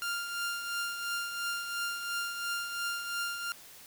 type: tone with tremolo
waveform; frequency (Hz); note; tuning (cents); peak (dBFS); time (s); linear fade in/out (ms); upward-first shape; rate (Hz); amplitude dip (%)
sawtooth; 1396.9; F6; 0; -27; 0.02-3.52; 0; triangle; 2.9; 55
effects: white hiss -52 dBFS RMS until 3.86 s